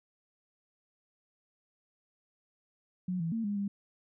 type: tone with pitch steps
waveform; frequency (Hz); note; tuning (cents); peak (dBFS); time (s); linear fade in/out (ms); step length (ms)
sine; 182.1 / 165.1 / 226.6 / 204.4 / 200.4; F#3 / E3 / A#3 / G#3 / G3; -27 / +3 / -49 / -27 / +38; -30; 3.08-3.68; 5; 120
effects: none